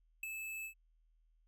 square tone with ADSR envelope, 2614 Hz, E7, 15 cents flat, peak -36 dBFS, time 0.23-0.74 s, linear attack 4 ms, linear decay 9 ms, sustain -6 dB, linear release 93 ms, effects added 40 Hz sine -68 dBFS peak until 1.47 s

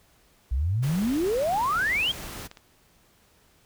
sine exponential sweep, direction up, 57.7 to 3322 Hz, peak -22 dBFS, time 0.51-2.12 s, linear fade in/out 10 ms
pink noise, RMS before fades -38 dBFS, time 0.82-2.48 s, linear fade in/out 20 ms
clicks, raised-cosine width 0.2 ms, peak -25 / -28 dBFS, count 2, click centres 2.514 / 2.572 s
effects pink hiss -61 dBFS RMS until 3.65 s

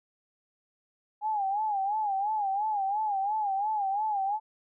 sine tone with vibrato, 820 Hz, G#5, 22 cents flat, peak -26 dBFS, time 1.21-4.4 s, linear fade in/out 50 ms, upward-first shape sine, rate 2.9 Hz, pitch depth 110 cents each way, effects none

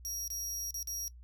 sawtooth tone with dropouts, 5670 Hz, F8, 25 cents sharp, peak -34 dBFS, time 0.05-1.08 s, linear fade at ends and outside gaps 0 ms, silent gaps 0.278-0.303 / 0.707-0.743 / 0.828-0.873 s, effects noise-tail reverb RT60 0.1 s tail -21 dB re dry + added 60 Hz sine -49 dBFS peak until 1.23 s

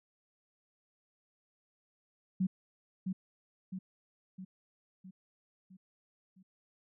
sine tone with echo, 187.2 Hz, F#3, 20 cents sharp, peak -27 dBFS, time 2.4-2.47 s, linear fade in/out 10 ms, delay 660 ms, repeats 6, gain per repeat -5 dB, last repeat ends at 6.43 s, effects none

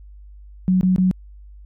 sine tone bursts, 185 Hz, F#3, in tune, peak -13 dBFS, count 3, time 0.68-1.112 s, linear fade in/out 0 ms, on 130 ms, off 21 ms, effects added 50 Hz sine -39 dBFS peak until 1.65 s

